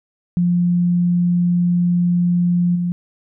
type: tone with level steps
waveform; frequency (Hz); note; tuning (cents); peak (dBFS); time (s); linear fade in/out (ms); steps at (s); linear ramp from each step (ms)
sine; 175.5; F3; +9; -13 / -17; 0.37-2.92; 0; 2.75; 10
effects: none